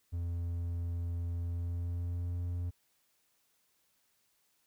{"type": "tone with pitch glide", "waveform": "triangle", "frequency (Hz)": [85.8, 87.6], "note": ["F2", "F2"], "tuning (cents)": [-30, 6], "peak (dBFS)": -31, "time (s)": [0.12, 2.71], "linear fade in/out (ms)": 20, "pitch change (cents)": 36, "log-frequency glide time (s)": [1.41, 2.41], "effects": ["white hiss -74 dBFS RMS until 4.66 s"]}